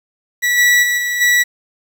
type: tone with level steps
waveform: 40% pulse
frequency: 1947 Hz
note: B6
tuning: 25 cents flat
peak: -12 / -8 / -13 / -16 / -9 dBFS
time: 0.42-1.44 s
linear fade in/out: 20 ms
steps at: 0.57 / 0.82 / 0.97 / 1.2 s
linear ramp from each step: 20 ms
effects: 7-bit